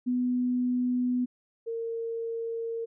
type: tone pair in turn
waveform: sine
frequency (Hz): 248.5 / 458.4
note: B3 / A#4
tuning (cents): +11 / -29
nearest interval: major seventh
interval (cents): 1060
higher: second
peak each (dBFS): -24 / -30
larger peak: first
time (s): 0.06-1.26 / 1.66-2.86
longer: neither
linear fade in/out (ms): 20
effects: none